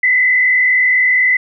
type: tone with frequency modulation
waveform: sine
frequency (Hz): 2014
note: B6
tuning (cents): +33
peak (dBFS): -9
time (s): 0.03-1.37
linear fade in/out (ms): 5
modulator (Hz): 39.9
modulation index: 1.3
effects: none